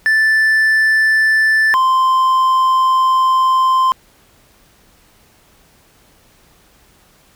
triangle tone pair in turn, 1760 / 1041.7 Hz, A6 / C6, 0 / -8 cents, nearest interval major sixth, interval 908 cents, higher first, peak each -8 dBFS, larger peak neither, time 0.06-1.74 / 1.74-3.92 s, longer second, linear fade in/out 0 ms, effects pink hiss -51 dBFS RMS until 7.35 s

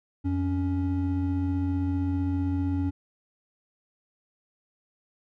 triangle tone pair together, 88.16 / 279.9 Hz, F2 / C#4, +17 / +17 cents, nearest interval octave + minor sixth, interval 2000 cents, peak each -25 dBFS, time 0.24-2.91 s, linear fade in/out 20 ms, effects none

